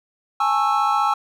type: chord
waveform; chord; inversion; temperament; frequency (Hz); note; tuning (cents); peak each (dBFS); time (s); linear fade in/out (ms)
triangle; A major seventh; third; just; 825 / 880 / 1100 / 1320; G#5 / A5 / C#6 / E6; -12 / 0 / -14 / +2; -19 / -23 / -22 / -19; 0.4-1.14; 5
effects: none